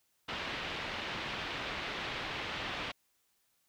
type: low-pass noise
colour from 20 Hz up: white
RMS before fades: -39 dBFS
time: 0.28-2.92 s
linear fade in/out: 10 ms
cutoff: 3400 Hz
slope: 24 dB/octave
effects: white hiss -75 dBFS RMS until 3.68 s